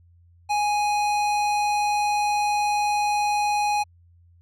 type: tone with hard clipping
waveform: sine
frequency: 830.6 Hz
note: G#5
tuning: in tune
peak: -22 dBFS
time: 0.49-3.84 s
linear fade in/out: 20 ms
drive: 16 dB
effects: added 86 Hz sine -52 dBFS peak until 4.41 s